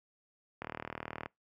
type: click train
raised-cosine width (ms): 0.5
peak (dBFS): -23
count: 26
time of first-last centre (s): 0.62-1.259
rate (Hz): 39.1
effects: noise-tail reverb RT60 0.2 s tail -26 dB re dry + high-pass 80 Hz 12 dB/octave